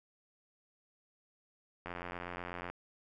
click train, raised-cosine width 0.5 ms, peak -26 dBFS, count 75, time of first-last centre 1.86-2.7 s, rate 88.1 Hz, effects none

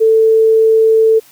sine tone, 444 Hz, A4, 16 cents sharp, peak -6 dBFS, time 0-1.2 s, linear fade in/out 20 ms, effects white hiss -45 dBFS RMS until 1.31 s

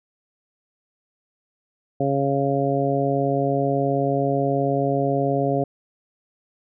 harmonic tone, 138.59 Hz, C#3, in tune, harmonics 1 / 2 / 3 / 4 / 5, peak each -25 / -25 / -25 / -25 / -25 dBFS, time 2-5.64 s, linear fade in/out 5 ms, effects none

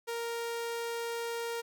sawtooth tone, 466.2 Hz, A#4, in tune, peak -30 dBFS, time 0.07-1.62 s, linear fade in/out 20 ms, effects none

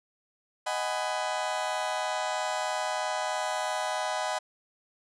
35% pulse chord, G# minor seventh, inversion second, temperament just, 623 / 747.5 / 830.6 / 996.7 Hz, D#5 / F#5 / G#5 / B5, +2 / +17 / 0 / +16 cents, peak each -32 / -32 / -34 / -33 dBFS, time 0.66-4.39 s, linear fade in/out 10 ms, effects resampled to 22050 Hz

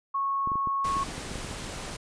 sine tone, 1100 Hz, C#6, 14 cents flat, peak -25 dBFS, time 0.14-1.04 s, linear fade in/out 10 ms
clicks, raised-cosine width 3 ms, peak -25 dBFS, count 11, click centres 0.474 / 0.518 / 0.556 / 0.673 / 0.968 / 1.086 / 1.18 / 1.316 / 1.356 / 1.447 / 1.512 s
pink noise, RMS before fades -37 dBFS, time 0.84-1.97 s, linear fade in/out 10 ms
effects resampled to 22050 Hz

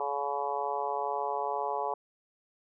harmonic tone with a mistuned harmonic, 142.1 Hz, C#3, 43 cents sharp, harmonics 3 / 4 / 5 / 6 / 7 / 8, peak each -37 / -38 / -36 / -34 / -36 / -41 dBFS, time 0-1.94 s, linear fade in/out 2 ms, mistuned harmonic 8, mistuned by -19 cents, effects none

